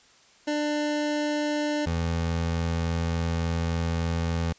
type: tone pair in turn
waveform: 25% pulse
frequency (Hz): 297.5 / 83.48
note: D4 / E2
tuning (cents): +22 / +22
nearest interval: octave + minor seventh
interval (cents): 2200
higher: first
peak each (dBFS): -21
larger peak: neither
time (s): 0.47-1.86 / 1.86-4.53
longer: second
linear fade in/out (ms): 10
effects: white hiss -57 dBFS RMS until 4.58 s + resampled to 16000 Hz